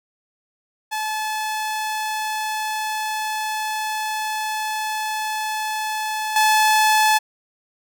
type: tone with level steps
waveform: sawtooth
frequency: 863 Hz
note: A5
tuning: 34 cents flat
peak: -19 / -10 dBFS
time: 0.91-7.19 s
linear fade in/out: 20 ms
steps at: 6.36 s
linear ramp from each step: 2 ms
effects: none